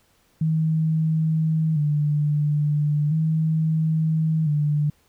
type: tone with vibrato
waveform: sine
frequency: 153.5 Hz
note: D#3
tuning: 23 cents flat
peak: -18 dBFS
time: 0.41-4.9 s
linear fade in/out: 5 ms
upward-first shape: square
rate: 0.37 Hz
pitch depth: 59 cents each way
effects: pink hiss -62 dBFS RMS until 5.08 s